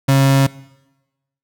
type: tone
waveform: 35% pulse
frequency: 136.3 Hz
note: C#3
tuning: 29 cents flat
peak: -8 dBFS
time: 0.08-0.47 s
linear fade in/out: 10 ms
effects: noise-tail reverb RT60 1.0 s tail -21 dB re dry